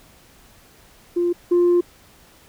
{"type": "tone pair in turn", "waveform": "sine", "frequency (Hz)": [348.6, 350.8], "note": ["F4", "F4"], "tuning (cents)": [-3, 8], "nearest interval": "unison", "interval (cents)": 11, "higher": "second", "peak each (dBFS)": [-16, -11], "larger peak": "second", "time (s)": [[1.16, 1.33], [1.51, 1.81]], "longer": "second", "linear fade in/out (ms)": 10, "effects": ["tanh soft clip ceiling -11 dBFS", "pink hiss -51 dBFS RMS until 2.48 s"]}